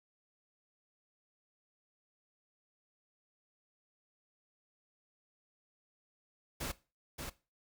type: noise with echo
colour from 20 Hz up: pink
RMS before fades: -39 dBFS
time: 6.6-6.72 s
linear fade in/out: 10 ms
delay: 580 ms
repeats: 1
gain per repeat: -4 dB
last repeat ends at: 7.3 s
effects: noise-tail reverb RT60 0.3 s tail -18 dB re dry